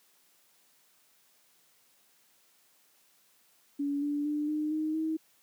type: tone with pitch steps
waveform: sine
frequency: 284.5 / 290.8 / 297.3 / 303.9 / 310.6 / 317.5 Hz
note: C#4 / D4 / D4 / D#4 / D#4 / D#4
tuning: +45 / -17 / +21 / -41 / -3 / +35 cents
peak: -28 dBFS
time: 3.79-5.17 s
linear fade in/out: 10 ms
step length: 230 ms
effects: white hiss -66 dBFS RMS until 5.42 s + high-pass 150 Hz 12 dB/octave